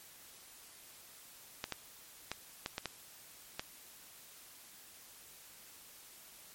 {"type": "clicks", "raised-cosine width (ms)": 0.2, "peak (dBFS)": -19, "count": 7, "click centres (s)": [1.641, 1.723, 2.316, 2.661, 2.781, 2.857, 3.595], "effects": ["white hiss -56 dBFS RMS until 6.54 s", "MP3 64 kbps"]}